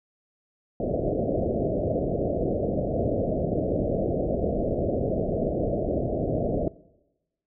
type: low-pass noise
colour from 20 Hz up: white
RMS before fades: -26 dBFS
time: 0.8-6.68 s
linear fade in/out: 2 ms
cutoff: 670 Hz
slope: 96 dB/octave
effects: noise-tail reverb RT60 1.0 s tail -21 dB re dry